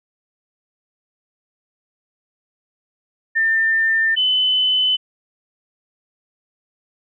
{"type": "tone pair in turn", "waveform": "sine", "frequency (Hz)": [1797, 3022], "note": ["A6", "F#7"], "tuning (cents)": [36, 36], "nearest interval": "major sixth", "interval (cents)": 900, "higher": "second", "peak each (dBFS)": -14, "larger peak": "neither", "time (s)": [[3.35, 4.16], [4.16, 4.97]], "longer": "neither", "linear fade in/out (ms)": 20, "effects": []}